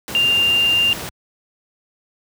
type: tone in noise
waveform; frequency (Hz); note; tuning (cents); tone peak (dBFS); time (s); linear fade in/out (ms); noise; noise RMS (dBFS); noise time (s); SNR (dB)
sine; 2794; F7; 0; -13; 0.15-0.93; 0; pink; -29; 0.08-1.09; +13
effects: high-pass 80 Hz 12 dB/octave